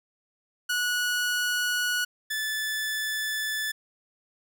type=tone pair in turn; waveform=sawtooth; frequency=1465 / 1742.2 Hz; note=F#6 / A6; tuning=-18 / -18 cents; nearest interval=minor third; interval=300 cents; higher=second; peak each=-21 / -24 dBFS; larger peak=first; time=0.69-2.05 / 2.3-3.72 s; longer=second; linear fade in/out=10 ms; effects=none